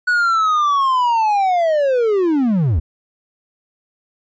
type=linear sweep; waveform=triangle; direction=down; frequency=1480 to 65.41 Hz; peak=-11 dBFS; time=0.07-2.8 s; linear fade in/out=10 ms; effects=resampled to 16000 Hz